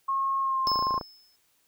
sine tone with pitch glide, 1083 to 1057.7 Hz, C#6 to C6, -41 to +18 cents, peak -24 dBFS, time 0.08-0.99 s, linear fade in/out 10 ms, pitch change -41 cents, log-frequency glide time 0.41-0.6 s
triangle tone with exponential decay, 5220 Hz, E8, 18 cents flat, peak -23 dBFS, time 0.67-1.36 s, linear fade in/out 0 ms, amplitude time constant 150 ms
clicks, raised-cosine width 1 ms, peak -21 dBFS, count 10, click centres 0.673 / 0.717 / 0.758 / 0.791 / 0.825 / 0.869 / 0.908 / 0.942 / 0.978 / 1.012 s
effects white hiss -68 dBFS RMS until 1.67 s

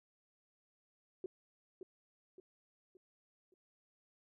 sine tone with echo, 371 Hz, F#4, 5 cents sharp, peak -38 dBFS, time 1.24-1.26 s, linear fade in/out 2 ms, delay 570 ms, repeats 4, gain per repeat -7 dB, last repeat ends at 3.54 s, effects none

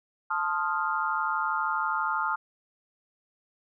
sine chord, F dominant seventh, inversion first, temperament equal, 880 / 1046.5 / 1244.5 / 1396.9 Hz, A5 / C6 / Eb6 / F6, 0 / 0 / 0 / 0 cents, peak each -31 / -34 / -30 / -30 dBFS, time 0.3-2.36 s, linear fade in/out 10 ms, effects none

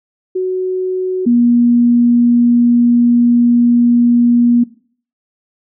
sine tone pair in turn, 371.1 / 239.3 Hz, F#4 / A#3, +5 / +46 cents, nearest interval minor sixth, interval 759 cents, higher first, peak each -13 / -7 dBFS, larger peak second, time 0.35-1.26 / 1.26-4.64 s, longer second, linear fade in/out 10 ms, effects noise-tail reverb RT60 0.5 s tail -19 dB re dry

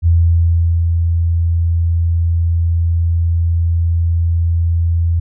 sine tone with ADSR envelope, 84.1 Hz, E2, 35 cents sharp, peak -7 dBFS, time 0.02-5.2 s, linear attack 45 ms, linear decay 770 ms, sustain -4 dB, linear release 9 ms, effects none

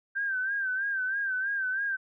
sine tone with vibrato, 1568 Hz, G6, in tune, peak -27 dBFS, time 0.15-1.97 s, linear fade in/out 20 ms, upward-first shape sine, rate 3.1 Hz, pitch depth 75 cents each way, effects none

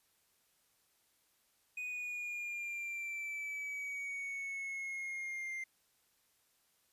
triangle exponential sweep, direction down, 2489 to 2093 Hz, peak -37 dBFS, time 1.77-5.64 s, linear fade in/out 5 ms, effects white hiss -74 dBFS RMS until 6.92 s + resampled to 32000 Hz

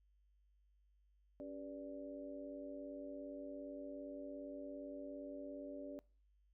harmonic tone with a mistuned harmonic, 97.4 Hz, G2, 11 cents flat, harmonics 3 / 4 / 5 / 6, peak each -49 / -56 / -57 / -49 dBFS, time 1.4-5.99 s, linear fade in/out 0 ms, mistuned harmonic 3, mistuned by -79 cents, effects noise-tail reverb RT60 0.4 s tail -23 dB re dry + added 50 Hz sine -70 dBFS peak until 6.53 s

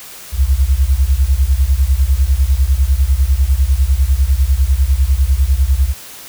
sine beating tone pair, 62.5 / 72.5 Hz, B1 / D2, +21 / -22 cents, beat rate 10 Hz, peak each -12 / -13 dBFS, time 0.32-5.94 s, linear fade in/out 50 ms, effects white hiss -34 dBFS RMS until 6.28 s

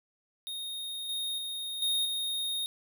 square tone with level steps, 3709 Hz, A#7, 9 cents flat, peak -36 / -32 / -35 / -27 / -31 dBFS, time 0.47-2.66 s, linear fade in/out 0 ms, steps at 1.09 / 1.38 / 1.82 / 2.05 s, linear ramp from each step 2 ms, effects none

